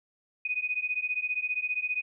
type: beating tone pair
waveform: sine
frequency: 2483 / 2498 Hz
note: D#7 / D#7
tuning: -4 / +6 cents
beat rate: 15 Hz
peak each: -31 dBFS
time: 0.45-2.02 s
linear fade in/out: 5 ms
effects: none